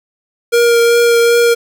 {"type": "tone with vibrato", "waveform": "square", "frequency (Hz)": 470, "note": "A#4", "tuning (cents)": 14, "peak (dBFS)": -8, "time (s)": [0.52, 1.55], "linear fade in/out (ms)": 20, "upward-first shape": "triangle", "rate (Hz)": 2.6, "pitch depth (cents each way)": 14, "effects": ["7-bit"]}